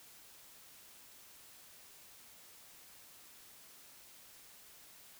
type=silence; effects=white hiss -58 dBFS RMS until 5.19 s